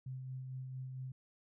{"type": "tone with tremolo", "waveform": "sine", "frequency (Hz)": 130, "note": "C3", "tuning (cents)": -11, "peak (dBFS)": -40, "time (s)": [0.06, 1.12], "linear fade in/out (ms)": 5, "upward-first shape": "sine", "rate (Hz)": 4.4, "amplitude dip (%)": 30, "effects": []}